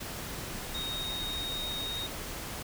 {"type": "tone in noise", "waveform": "sine", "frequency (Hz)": 3729, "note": "A#7", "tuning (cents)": 0, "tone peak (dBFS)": -34, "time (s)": [0.74, 2.07], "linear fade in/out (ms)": 10, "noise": "pink", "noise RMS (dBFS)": -39, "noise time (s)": [0, 2.63], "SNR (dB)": 2, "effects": []}